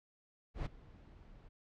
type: noise with ADSR envelope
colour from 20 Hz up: brown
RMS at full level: -35 dBFS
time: 0.54-1.49 s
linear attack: 120 ms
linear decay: 10 ms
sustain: -22 dB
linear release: 17 ms
effects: low-pass 4000 Hz 12 dB/octave